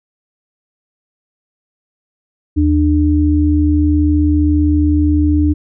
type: tone pair together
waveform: sine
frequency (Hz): 79.34 / 298.7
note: D#2 / D4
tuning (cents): +34 / +29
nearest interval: octave + major seventh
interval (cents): 2295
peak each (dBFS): -12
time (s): 2.56-5.54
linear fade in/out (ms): 20
effects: none